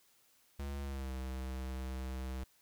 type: tone with pitch glide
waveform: square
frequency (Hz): 70 to 64.94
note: C#2 to C2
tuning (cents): +18 to -12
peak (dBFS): -39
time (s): 0.59-2.44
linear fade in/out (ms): 5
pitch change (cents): -130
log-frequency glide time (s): 0.82-1.13
effects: white hiss -69 dBFS RMS until 2.61 s